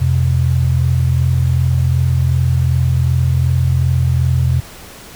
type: tone pair together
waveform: sine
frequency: 85.6 / 128.26 Hz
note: F2 / C3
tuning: -34 / -34 cents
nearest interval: perfect fifth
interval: 700 cents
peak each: -14 / -13 dBFS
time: 0-4.61 s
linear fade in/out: 20 ms
effects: pink hiss -36 dBFS RMS until 5.15 s